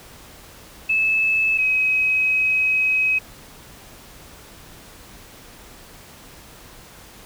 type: tone pair in turn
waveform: sine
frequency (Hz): 2608 / 2540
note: E7 / D#7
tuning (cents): -19 / +35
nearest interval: unison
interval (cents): 46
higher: first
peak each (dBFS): -16 / -16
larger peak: neither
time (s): 0.89-1.58 / 1.58-3.19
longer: second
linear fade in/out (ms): 10
effects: pink hiss -44 dBFS RMS until 7.25 s